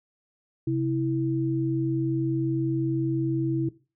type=tone pair together; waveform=sine; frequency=132.96 / 327.2 Hz; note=C3 / E4; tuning=+28 / -13 cents; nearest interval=octave + major third; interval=1559 cents; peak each=-26 / -25 dBFS; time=0.67-3.69 s; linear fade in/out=5 ms; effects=noise-tail reverb RT60 0.3 s tail -17 dB re dry